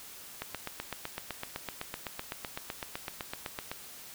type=click train; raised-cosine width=0.3 ms; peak=-19 dBFS; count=27; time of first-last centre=0.42-3.715 s; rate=7.89 Hz; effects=white hiss -48 dBFS RMS until 4.14 s